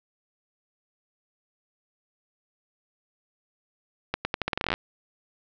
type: accelerating click train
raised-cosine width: 0.3 ms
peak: -9 dBFS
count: 15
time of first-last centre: 4.14-4.739 s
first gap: 110 ms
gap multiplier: 0.83
effects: low-pass 5000 Hz 12 dB/octave